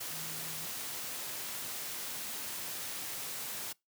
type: tone in noise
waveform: sine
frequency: 159.4 Hz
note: D#3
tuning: 42 cents sharp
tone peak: -50 dBFS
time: 0.12-0.66 s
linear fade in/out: 10 ms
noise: white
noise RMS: -40 dBFS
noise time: 0-3.73 s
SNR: -13 dB
effects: noise-tail reverb RT60 0.2 s tail -24 dB re dry + high-pass 100 Hz 12 dB/octave